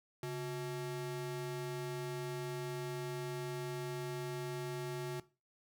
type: ring-modulated tone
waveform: square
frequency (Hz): 251.1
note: B3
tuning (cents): +29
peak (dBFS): -36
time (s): 0.23-5.2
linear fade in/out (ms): 2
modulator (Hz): 112
effects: noise-tail reverb RT60 0.3 s tail -17 dB re dry